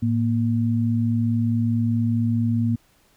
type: tone pair together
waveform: sine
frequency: 110 / 234.6 Hz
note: A2 / A#3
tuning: 0 / +11 cents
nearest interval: octave + minor second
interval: 1311 cents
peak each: -21 dBFS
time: 0.02-2.76 s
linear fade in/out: 10 ms
effects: pink hiss -60 dBFS RMS until 3.16 s